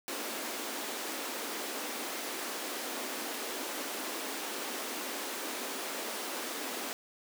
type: high-pass noise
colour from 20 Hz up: pink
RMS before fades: -38 dBFS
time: 0.08-6.93 s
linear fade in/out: 0 ms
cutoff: 240 Hz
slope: 48 dB/octave
effects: none